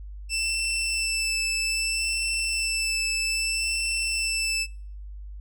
20% pulse tone with vibrato, 2658 Hz, E7, 14 cents sharp, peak -19 dBFS, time 0.29-4.67 s, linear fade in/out 50 ms, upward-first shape sine, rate 0.62 Hz, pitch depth 16 cents each way, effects noise-tail reverb RT60 0.5 s tail -24 dB re dry + added 50 Hz sine -36 dBFS peak until 5.4 s

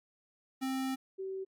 square / sine tone pair in turn, 263.8 / 382.8 Hz, C4 / G4, +14 / -41 cents, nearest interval tritone, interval 645 cents, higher second, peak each -33 / -36 dBFS, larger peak first, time 0.61-0.96 / 1.18-1.45 s, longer first, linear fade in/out 20 ms, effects AAC 64 kbps

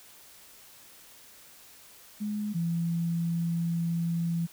sine tone pair in turn, 209.4 / 168.38 Hz, G#3 / E3, +15 / +37 cents, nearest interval major third, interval 378 cents, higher first, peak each -29 / -26 dBFS, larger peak second, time 2.2-2.54 / 2.54-4.47 s, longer second, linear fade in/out 20 ms, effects white hiss -53 dBFS RMS until 4.52 s

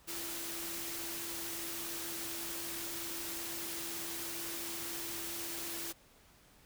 sine tone in noise, 336.2 Hz, E4, 34 cents sharp, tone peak -48 dBFS, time 0.07-5.93 s, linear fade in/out 20 ms, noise white, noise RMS -41 dBFS, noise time 0.07-5.93 s, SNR -10 dB, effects pink hiss -63 dBFS RMS until 6.65 s

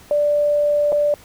sine tone with dropouts, 587.3 Hz, D5, in tune, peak -14 dBFS, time 0.11-1.14 s, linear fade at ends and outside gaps 1 ms, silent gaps 0.921-0.926 s, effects pink hiss -46 dBFS RMS until 1.24 s

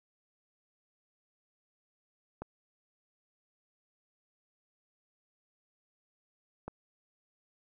clicks, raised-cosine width 1 ms, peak -25 dBFS, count 2, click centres 2.42 / 6.68 s, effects none

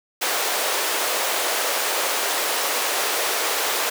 pink high-pass noise, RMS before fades -23 dBFS, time 0.21-3.9 s, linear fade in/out 10 ms, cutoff 440 Hz, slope 24 dB/octave, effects none

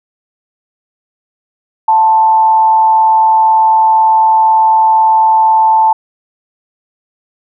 sine tone with frequency modulation, 882 Hz, A5, 4 cents sharp, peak -5 dBFS, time 1.88-5.93 s, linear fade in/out 5 ms, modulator 170 Hz, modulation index 0.25, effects none

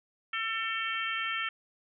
harmonic tone, 448.4 Hz, A4, 33 cents sharp, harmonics 3 / 4 / 5 / 6 / 7, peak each -35 / -36 / -37 / -38 / -38 dBFS, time 0.33-1.49 s, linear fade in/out 5 ms, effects none

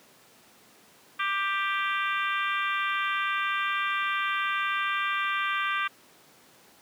harmonic tone, 393.7 Hz, G4, 8 cents sharp, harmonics 3 / 4 / 5 / 6 / 7 / 8 / 9, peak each -29 / -31 / -35 / -34 / -37 / -40 / -41 dBFS, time 1.19-5.88 s, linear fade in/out 10 ms, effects pink hiss -56 dBFS RMS until 6.81 s + high-pass 200 Hz 12 dB/octave

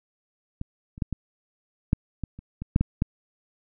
clicks, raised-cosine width 5 ms, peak -19 / -28 / -12 / -16 / -7 / -17 / -28 / -20 / -6 / -10 / -9 dBFS, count 11, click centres 0.614 / 0.979 / 1.022 / 1.127 / 1.931 / 2.237 / 2.39 / 2.62 / 2.761 / 2.81 / 3.021 s, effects none

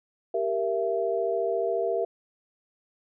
sine chord, E diminished, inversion first, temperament equal with one note detuned, 392 / 466.2 / 668.5 Hz, G4 / Bb4 / E5, 0 / 0 / +24 cents, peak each -29 / -28 / -28 dBFS, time 0.34-2.05 s, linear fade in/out 5 ms, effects none

